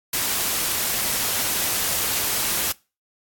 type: noise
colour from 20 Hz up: white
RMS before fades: -23 dBFS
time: 0.13-2.72 s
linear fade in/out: 5 ms
effects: noise-tail reverb RT60 0.3 s tail -23 dB re dry + AAC 64 kbps